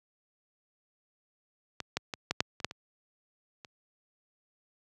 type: clicks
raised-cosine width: 0.2 ms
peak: -18 / -12 / -17 / -11 / -7 / -25 / -10 / -23 / -28 dBFS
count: 9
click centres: 1.803 / 1.97 / 2.138 / 2.31 / 2.405 / 2.602 / 2.646 / 2.711 / 3.648 s
effects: high-pass 80 Hz 12 dB/octave